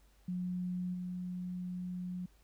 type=tone with level steps; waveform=sine; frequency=180.3 Hz; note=F#3; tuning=45 cents flat; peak=-34 / -37 dBFS; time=0.28-2.26 s; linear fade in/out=5 ms; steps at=0.93 s; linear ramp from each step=20 ms; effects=added 50 Hz sine -63 dBFS peak until 2.43 s + pink hiss -70 dBFS RMS until 2.43 s